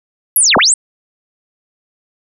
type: linear two-way sweep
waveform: sine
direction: down then up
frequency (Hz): 11840 to 138.59 to 8860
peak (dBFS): -7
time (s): 0.36-0.74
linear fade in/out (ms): 2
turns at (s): 0.57
effects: none